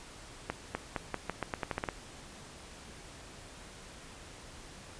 accelerating click train, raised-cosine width 0.5 ms, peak -17 dBFS, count 12, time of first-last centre 0.5-1.888 s, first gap 250 ms, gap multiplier 0.85, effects pink hiss -50 dBFS RMS until 4.99 s + resampled to 22050 Hz

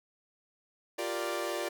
sawtooth chord, G minor seventh, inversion third, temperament equal, 349.2 / 392 / 466.2 / 587.3 Hz, F4 / G4 / Bb4 / D5, 0 / 0 / 0 / 0 cents, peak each -33 / -36 / -36 / -32 dBFS, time 0.98-1.69 s, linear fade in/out 10 ms, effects none

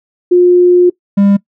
sine / triangle tone pair in turn, 356.4 / 200 Hz, F4 / G3, +35 / +35 cents, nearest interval minor seventh, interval 1000 cents, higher first, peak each -3 dBFS, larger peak neither, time 0.31-0.9 / 1.17-1.37 s, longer first, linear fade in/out 10 ms, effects noise-tail reverb RT60 0.1 s tail -21 dB re dry

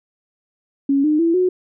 sine tone with pitch steps, 277.2 / 304 / 333.5 / 365.8 Hz, C#4 / D#4 / E4 / F#4, 0 / -40 / +20 / -20 cents, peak -13 dBFS, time 0.89-1.49 s, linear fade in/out 5 ms, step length 150 ms, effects none

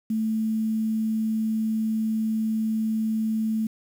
sine tone with quantisation, 220 Hz, A3, in tune, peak -22 dBFS, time 0.1-3.67 s, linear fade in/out 5 ms, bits 8, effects none

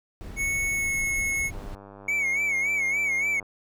brown noise, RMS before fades -37 dBFS, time 0.21-1.75 s, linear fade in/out 0 ms
square tone with pitch glide, 2208 to 2185 Hz, C#7 to C#7, -7 to -26 cents, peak -25 dBFS, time 0.36-1.51 s, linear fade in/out 50 ms, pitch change -19 cents, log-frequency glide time 0.72-0.96 s
click train, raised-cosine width 1 ms, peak -31 dBFS, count 190, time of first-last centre 1.53-3.428 s, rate 99.6 Hz
triangle tone with vibrato, 2226 Hz, C#7, 7 cents sharp, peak -21 dBFS, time 2.08-3.4 s, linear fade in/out 5 ms, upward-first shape sine, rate 3.5 Hz, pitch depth 84 cents each way
effects none

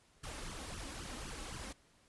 pink noise with flanger, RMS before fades -45 dBFS, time 0.23-1.73 s, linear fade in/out 10 ms, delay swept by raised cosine 0.64 to 3.84 ms, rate 3.8 Hz, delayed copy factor +0.8, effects pink hiss -68 dBFS RMS until 2.08 s + resampled to 24000 Hz

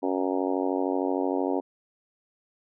harmonic tone, 93.1 Hz, F#2, 11 cents sharp, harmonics 3 / 4 / 5 / 6 / 7 / 8 / 9 / 10, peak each -28 / -30 / -32 / -34 / -35 / -36 / -37 / -38 dBFS, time 0.02-1.61 s, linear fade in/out 20 ms, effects none

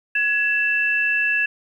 sine tone pair together, 1680 / 2663 Hz, G#6 / E7, +19 / +17 cents, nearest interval minor sixth, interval 798 cents, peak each -20 dBFS, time 0.15-1.46 s, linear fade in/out 5 ms, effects 9-bit

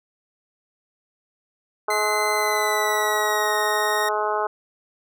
harmonic tone, 211.7 Hz, G#3, 33 cents sharp, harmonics 2 / 3 / 4 / 5 / 6 / 7, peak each -27 / -28 / -26 / -28 / -28 / -33 dBFS, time 1.88-4.47 s, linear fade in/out 5 ms
sawtooth tone with pitch glide, 2055 to 1862.8 Hz, C7 to A#6, -32 to -2 cents, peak -21 dBFS, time 1.9-4.09 s, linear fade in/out 5 ms, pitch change -170 cents, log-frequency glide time 2.34-3.55 s
effects none

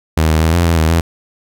sawtooth tone with pitch steps, 79.4 / 78.9 / 80.8 / 86.3 / 83.5 / 79.4 / 83.3 Hz, D#2 / D#2 / E2 / F2 / E2 / D#2 / E2, +36 / +25 / -34 / -20 / +23 / +36 / +19 cents, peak -6 dBFS, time 0.17-1.01 s, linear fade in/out 5 ms, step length 120 ms, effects none

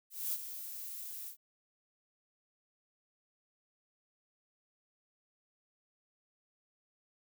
violet noise with ADSR envelope, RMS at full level -34 dBFS, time 0.1-1.37 s, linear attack 230 ms, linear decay 40 ms, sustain -10 dB, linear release 100 ms, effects none

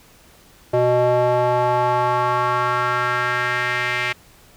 square tone with band-pass filter sweep, 123.47 Hz, B2, in tune, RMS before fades -19 dBFS, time 0.73-4.13 s, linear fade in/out 10 ms, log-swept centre 550 to 2200 Hz, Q 2.7, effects pink hiss -50 dBFS RMS until 4.56 s

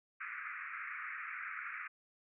pink band-pass noise, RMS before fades -44 dBFS, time 0.2-1.88 s, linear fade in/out 10 ms, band 1200 to 2400 Hz, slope 96 dB/octave, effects none

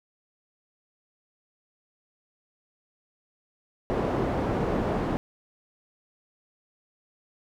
white low-pass noise, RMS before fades -27 dBFS, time 3.9-5.17 s, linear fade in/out 0 ms, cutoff 540 Hz, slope 12 dB/octave, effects none

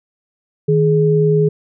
sine tone pair together, 156.91 / 418.9 Hz, D#3 / G#4, +15 / +15 cents, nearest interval octave + perfect fourth, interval 1700 cents, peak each -13 dBFS, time 0.68-1.49 s, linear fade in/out 10 ms, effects none

